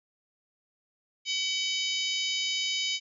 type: harmonic tone with a mistuned harmonic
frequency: 758 Hz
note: F#5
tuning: 42 cents sharp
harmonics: 3 / 4 / 5 / 6 / 7 / 8 / 9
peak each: -34 / -31 / -35 / -40 / -36 / -41 / -40 dBFS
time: 1.25-3 s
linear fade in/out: 50 ms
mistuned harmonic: 7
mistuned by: -85 cents
effects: none